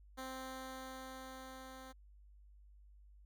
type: tone with level ramp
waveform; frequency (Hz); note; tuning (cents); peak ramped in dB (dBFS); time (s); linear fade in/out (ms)
10% pulse; 261.5; C4; -1; -35 to -43; 0.17-1.93; 20
effects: added 50 Hz sine -58 dBFS peak until 3.25 s